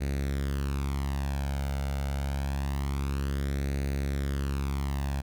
sawtooth tone with flanger, 69.3 Hz, C#2, in tune, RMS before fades -30 dBFS, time 0-5.22 s, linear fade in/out 20 ms, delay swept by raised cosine 0.47 to 1.4 ms, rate 0.26 Hz, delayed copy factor +0.65, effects none

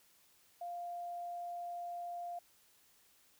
sine tone, 698.5 Hz, F5, in tune, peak -40 dBFS, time 0.61-2.39 s, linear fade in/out 5 ms, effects white hiss -68 dBFS RMS until 3.39 s

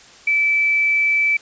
sine tone with quantisation, 2315 Hz, D7, 25 cents flat, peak -14 dBFS, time 0.27-1.37 s, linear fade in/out 5 ms, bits 7, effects white hiss -45 dBFS RMS until 1.41 s + resampled to 16000 Hz

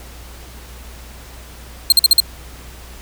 sawtooth tone bursts, 4186 Hz, C8, in tune, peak -3 dBFS, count 5, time 1.9-2.202 s, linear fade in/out 2 ms, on 22 ms, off 48 ms, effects added 60 Hz sine -36 dBFS peak until 3.01 s + pink hiss -40 dBFS RMS until 3.01 s

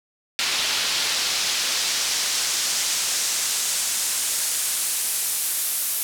pink noise with band-pass filter sweep, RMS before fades -24 dBFS, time 0.39-6.03 s, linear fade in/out 0 ms, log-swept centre 3800 to 12000 Hz, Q 1.1, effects none

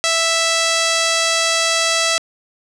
5% pulse tone, 659.3 Hz, E5, in tune, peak -3 dBFS, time 0.04-2.18 s, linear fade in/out 0 ms, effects low-pass 9000 Hz 12 dB/octave

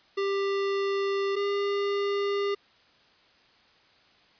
square tone pair in turn, 395.3 / 402.2 Hz, G4 / G4, +15 / +44 cents, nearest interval unison, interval 29 cents, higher second, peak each -26 dBFS, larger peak neither, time 0.17-1.36 / 1.36-2.55 s, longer neither, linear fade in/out 10 ms, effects white hiss -60 dBFS RMS until 4.39 s + resampled to 11025 Hz

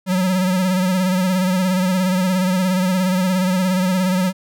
square tone with vibrato, 185 Hz, F#3, in tune, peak -16 dBFS, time 0.06-4.33 s, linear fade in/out 50 ms, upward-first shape sine, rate 17 Hz, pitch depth 52 cents each way, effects none

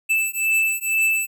square beating tone pair, 2637 / 2639.1 Hz, E7 / E7, 0 / +1 cents, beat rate 2.1 Hz, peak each -22 / -22 dBFS, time 0.09-1.27 s, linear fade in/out 20 ms, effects none

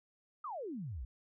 sine exponential sweep, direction down, 1300 to 52.3 Hz, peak -39 dBFS, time 0.44-1.05 s, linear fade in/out 5 ms, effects none

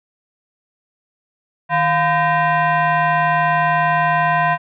sine tone with frequency modulation, 157.1 Hz, D#3, 17 cents sharp, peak -13 dBFS, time 1.69-4.58 s, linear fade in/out 50 ms, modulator 857 Hz, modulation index 1.9, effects none

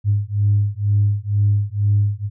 sine beating tone pair, 101.6 / 103.7 Hz, G#2 / G#2, -38 / -2 cents, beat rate 2.1 Hz, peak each -17 dBFS, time 0.04-2.3 s, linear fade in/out 50 ms, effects tanh soft clip ceiling -7 dBFS

